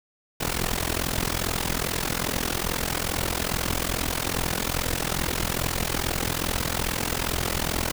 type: noise with amplitude modulation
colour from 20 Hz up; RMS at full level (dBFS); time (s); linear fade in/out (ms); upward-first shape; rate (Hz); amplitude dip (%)
pink; -23; 0.4-7.92; 10; sine; 42.4; 90
effects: none